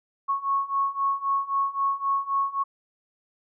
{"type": "beating tone pair", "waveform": "sine", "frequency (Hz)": [1100, 1103.8], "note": ["C#6", "C#6"], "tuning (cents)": [-14, -8], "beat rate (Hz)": 3.8, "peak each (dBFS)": [-27, -25], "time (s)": [0.28, 2.64], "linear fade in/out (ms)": 20, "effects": []}